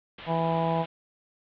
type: low-pass noise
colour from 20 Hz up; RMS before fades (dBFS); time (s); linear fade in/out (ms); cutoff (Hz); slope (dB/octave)
white; -44; 0.18-0.86; 5; 3500; 48
type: harmonic tone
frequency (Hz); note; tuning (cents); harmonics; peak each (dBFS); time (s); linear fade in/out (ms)
164.81; E3; 0; 1 / 2 / 3 / 4 / 5 / 6; -28 / -36 / -32 / -30 / -30 / -32; 0.26-0.86; 50
effects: none